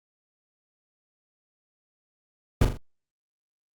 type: noise with echo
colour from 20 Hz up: brown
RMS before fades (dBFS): -17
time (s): 2.61-2.65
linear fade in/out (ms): 5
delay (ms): 41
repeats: 3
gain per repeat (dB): -7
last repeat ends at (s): 2.773
effects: Opus 48 kbps